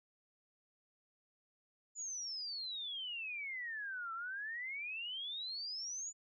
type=exponential two-way sweep; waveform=sine; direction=down then up; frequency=7040 to 1318.5 to 7040 Hz; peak=-40 dBFS; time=1.95-6.13 s; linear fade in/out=50 ms; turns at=4.13 s; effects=none